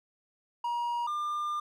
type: tone pair in turn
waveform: triangle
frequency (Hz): 952 / 1199.4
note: A#5 / D6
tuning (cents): +36 / +36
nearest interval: major third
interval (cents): 400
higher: second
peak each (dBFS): -27 / -28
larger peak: first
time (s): 0.64-1.07 / 1.07-1.6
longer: second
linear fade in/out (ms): 5
effects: none